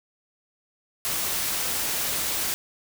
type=noise; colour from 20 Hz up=white; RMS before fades=-27 dBFS; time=1.05-2.54 s; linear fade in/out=0 ms; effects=none